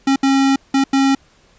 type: tone bursts at uneven times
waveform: square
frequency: 271.5 Hz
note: C#4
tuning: 36 cents flat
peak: -12 dBFS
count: 4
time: 0.07-0.16 / 0.23-0.56 / 0.74-0.84 / 0.93-1.15 s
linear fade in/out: 5 ms
effects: pink hiss -53 dBFS RMS until 1.58 s + resampled to 16000 Hz